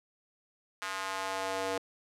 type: tone with high-pass filter sweep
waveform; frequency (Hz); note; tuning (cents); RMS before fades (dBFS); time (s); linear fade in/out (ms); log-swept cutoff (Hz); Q
square; 95.8; G2; -39; -35; 0.82-1.78; 0; 1300 to 490; 1.6
effects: low-pass 10000 Hz 12 dB/octave